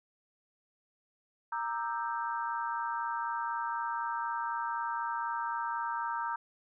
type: chord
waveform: sine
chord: E half-diminished seventh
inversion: second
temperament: equal with one note detuned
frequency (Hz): 932.3 / 1194.5 / 1318.5 / 1568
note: Bb5 / D6 / E6 / G6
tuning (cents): 0 / +29 / 0 / 0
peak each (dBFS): -34 / -40 / -39 / -40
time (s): 1.52-6.36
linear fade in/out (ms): 5
effects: none